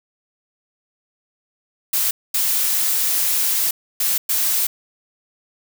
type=noise bursts at uneven times; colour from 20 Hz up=blue; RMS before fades=-19 dBFS; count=4; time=1.93-2.11 / 2.34-3.71 / 4-4.18 / 4.29-4.67 s; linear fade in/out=5 ms; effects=none